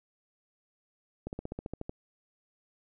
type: slowing click train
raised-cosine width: 2 ms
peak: -23 dBFS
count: 10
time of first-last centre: 1.27-1.894 s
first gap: 59 ms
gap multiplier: 1.04
effects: none